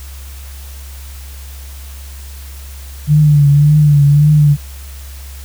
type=tone with vibrato; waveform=sine; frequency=146.83 Hz; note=D3; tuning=in tune; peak=-5 dBFS; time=3.07-4.57 s; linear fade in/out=50 ms; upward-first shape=triangle; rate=1.8 Hz; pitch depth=63 cents each way; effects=added 68 Hz sine -28 dBFS peak until 5.44 s + white hiss -38 dBFS RMS until 5.44 s